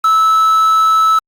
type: tone with quantisation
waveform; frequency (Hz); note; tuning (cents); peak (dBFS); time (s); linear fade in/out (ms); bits
triangle; 1307; E6; -15; -6; 0.04-1.19; 5; 5
effects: Opus 48 kbps